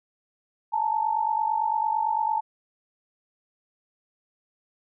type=tone pair together; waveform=sine; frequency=860 / 908.9 Hz; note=A5 / A#5; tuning=-40 / -44 cents; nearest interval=minor second; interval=96 cents; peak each=-25 dBFS; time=0.72-2.41 s; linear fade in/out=20 ms; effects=none